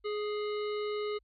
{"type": "harmonic tone with a mistuned harmonic", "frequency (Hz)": 419.7, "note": "G#4", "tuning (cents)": 18, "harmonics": [1, 3, 5, 7, 9, 10], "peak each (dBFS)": [-32, -42, -46, -49, -51, -52], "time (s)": [0.04, 1.19], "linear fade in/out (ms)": 20, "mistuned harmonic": 3, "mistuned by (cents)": -21, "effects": ["added 50 Hz sine -67 dBFS peak until 1.23 s"]}